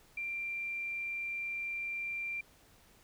sine tone, 2368 Hz, D7, 14 cents sharp, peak -35 dBFS, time 0.17-2.41 s, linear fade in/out 5 ms, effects pink hiss -63 dBFS RMS until 3.03 s

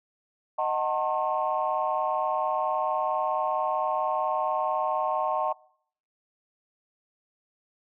sine chord, D# diminished seventh, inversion none, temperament just, 622.3 / 746.7 / 896 / 1075.3 Hz, D#5 / F#5 / A5 / C6, 0 / +16 / +31 / +47 cents, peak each -29 dBFS, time 0.58-5.53 s, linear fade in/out 10 ms, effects noise-tail reverb RT60 0.6 s tail -23 dB re dry + tanh soft clip ceiling -15 dBFS

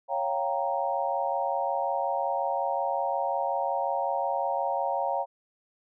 sine chord, G half-diminished seventh, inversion second, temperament equal, 554.4 / 698.5 / 784 / 932.3 Hz, Db5 / F5 / G5 / Bb5, 0 / 0 / 0 / 0 cents, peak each -31 dBFS, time 0.08-5.26 s, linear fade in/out 50 ms, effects none

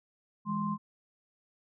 sine tone cluster, 164.2 / 206.6 / 1047 Hz, E3 / G#3 / C6, -6 / -9 / +1 cents, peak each -37 / -32 / -34 dBFS, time 0.45-0.78 s, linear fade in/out 50 ms, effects none

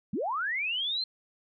sine linear sweep, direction up, 155.56 to 4214 Hz, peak -28 dBFS, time 0.13-1.04 s, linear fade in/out 5 ms, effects none

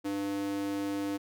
square tone with high-pass filter, 99.6 Hz, G2, 28 cents sharp, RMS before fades -33 dBFS, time 0.04-1.18 s, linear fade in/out 20 ms, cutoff 320 Hz, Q 3.4, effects none

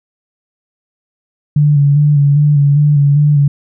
sine tone with vibrato, 145.1 Hz, D3, 21 cents flat, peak -6 dBFS, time 1.56-3.48 s, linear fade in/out 5 ms, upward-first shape square, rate 2.5 Hz, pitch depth 32 cents each way, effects none

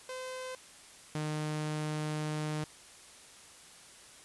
sawtooth tone pair in turn, 514 / 152.81 Hz, C5 / D#3, -31 / -31 cents, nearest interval octave + major sixth, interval 2100 cents, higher first, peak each -35 / -29 dBFS, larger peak second, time 0.09-0.55 / 1.15-2.64 s, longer second, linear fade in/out 2 ms, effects white hiss -54 dBFS RMS until 4.24 s + resampled to 24000 Hz

